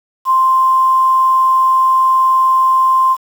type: tone with quantisation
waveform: sine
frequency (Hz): 1046.5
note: C6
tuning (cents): 0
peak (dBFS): -8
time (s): 0.25-3.17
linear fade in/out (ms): 50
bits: 6
effects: none